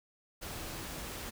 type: tone in noise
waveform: sine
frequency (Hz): 329.6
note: E4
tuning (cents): 0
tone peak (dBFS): -51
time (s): 0.59-0.85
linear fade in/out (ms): 20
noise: pink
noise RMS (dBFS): -42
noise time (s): 0.41-1.31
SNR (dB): -12
effects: none